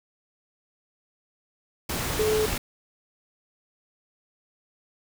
sine tone in noise, 430.9 Hz, A4, 36 cents flat, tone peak -21 dBFS, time 2.19-2.46 s, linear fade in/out 5 ms, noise pink, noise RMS -29 dBFS, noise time 1.89-2.58 s, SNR +5 dB, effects none

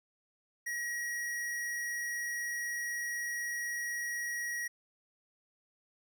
square tone, 1904 Hz, A#6, 36 cents sharp, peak -35 dBFS, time 0.66-4.68 s, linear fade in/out 10 ms, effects none

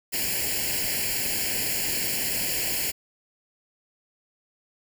white noise with comb filter, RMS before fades -27 dBFS, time 0.12-2.92 s, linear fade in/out 20 ms, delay 0.41 ms, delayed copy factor +0.9, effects none

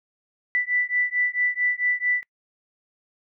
sine beating tone pair, 1975.5 / 1980 Hz, B6 / B6, 0 / +4 cents, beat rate 4.5 Hz, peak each -24 dBFS, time 0.55-2.23 s, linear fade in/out 0 ms, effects noise-tail reverb RT60 0.1 s tail -26 dB re dry

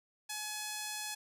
5% pulse tone, 848 Hz, G#5, 36 cents sharp, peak -26 dBFS, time 0.29-1.15 s, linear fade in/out 10 ms, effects none

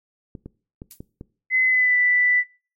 clicks, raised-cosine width 3 ms, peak -23 dBFS, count 5, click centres 0.352 / 0.46 / 0.819 / 1.005 / 1.211 s
violet noise with exponential decay, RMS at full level -32 dBFS, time 0.91-1.01 s, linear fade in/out 0 ms, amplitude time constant 21 ms
sine tone with pitch glide, 2036 to 1980.3 Hz, C7 to B6, -48 to +4 cents, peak -15 dBFS, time 1.5-2.44 s, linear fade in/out 50 ms, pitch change -48 cents, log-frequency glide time 1.64-1.97 s
effects noise-tail reverb RT60 0.4 s tail -21 dB re dry + MP3 64 kbps

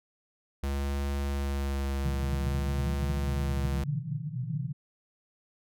square tone with vibrato, 69.3 Hz, C#2, in tune, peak -29 dBFS, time 0.63-3.84 s, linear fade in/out 5 ms, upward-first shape sine, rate 0.52 Hz, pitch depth 19 cents each way
pink band-pass noise, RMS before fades -34 dBFS, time 2.03-4.73 s, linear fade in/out 20 ms, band 120 to 170 Hz, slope 96 dB/octave
effects none

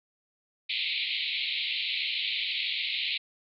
white band-pass noise, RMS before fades -31 dBFS, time 0.69-3.18 s, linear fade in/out 10 ms, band 2100 to 4200 Hz, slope 96 dB/octave, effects none

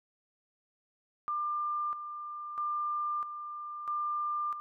sine tone with tremolo, 1195 Hz, D6, 30 cents sharp, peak -30 dBFS, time 1.28-4.6 s, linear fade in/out 0 ms, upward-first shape square, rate 0.77 Hz, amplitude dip 60%, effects none

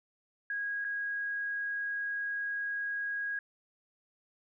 sine tone with dropouts, 1645 Hz, G#6, 17 cents flat, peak -32 dBFS, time 0.5-3.39 s, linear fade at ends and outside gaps 2 ms, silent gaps 0.844-0.848 s, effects none

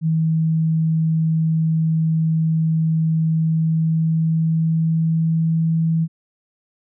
sine tone with pitch glide, 160.5 to 162.83 Hz, E3 to E3, -46 to -21 cents, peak -15 dBFS, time 0.01-6.08 s, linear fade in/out 50 ms, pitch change +25 cents, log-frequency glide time 3.32-5.73 s, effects none

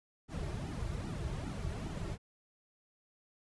brown noise with flanger, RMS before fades -39 dBFS, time 0.28-2.18 s, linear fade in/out 50 ms, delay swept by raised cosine 1.8 to 4.1 ms, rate 2.5 Hz, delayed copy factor -1, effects resampled to 24000 Hz

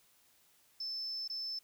sine tone with dropouts, 5274 Hz, E8, in tune, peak -36 dBFS, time 0.8-1.59 s, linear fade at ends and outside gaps 5 ms, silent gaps 1.278-1.298 s, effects tanh soft clip ceiling -32 dBFS + white hiss -68 dBFS RMS until 1.63 s

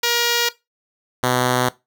5% pulse tone pair in turn, 474.3 / 125.63 Hz, A#4 / B2, +30 / +30 cents, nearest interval octave + major seventh, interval 2300 cents, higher first, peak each -5 dBFS, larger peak neither, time 0.03-0.49 / 1.23-1.69 s, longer neither, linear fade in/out 5 ms, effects noise-tail reverb RT60 0.2 s tail -18 dB re dry

